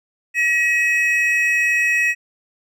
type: tone pair together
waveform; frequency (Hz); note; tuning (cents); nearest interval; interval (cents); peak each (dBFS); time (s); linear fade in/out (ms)
triangle; 1911.1 / 2551; A#6 / D#7; +43 / +43; perfect fourth; 500; -16; 0.34-2.15; 50
effects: none